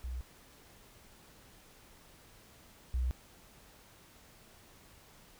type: tone pair in turn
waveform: sine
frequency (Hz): 62.1 / 62.64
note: B1 / B1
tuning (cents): +10 / +25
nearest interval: unison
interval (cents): 15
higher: second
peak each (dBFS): -36 / -29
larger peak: second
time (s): 0.04-0.21 / 2.94-3.11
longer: neither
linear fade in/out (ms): 0
effects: pink hiss -59 dBFS RMS until 5.39 s